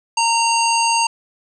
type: harmonic tone with a mistuned harmonic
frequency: 921 Hz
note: A#5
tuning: 21 cents flat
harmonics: 1 / 3 / 5 / 7 / 9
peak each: -16 / -21 / -23 / -24 / -26 dBFS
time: 0.17-1.07 s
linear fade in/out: 5 ms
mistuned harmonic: 5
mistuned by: +19 cents
effects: none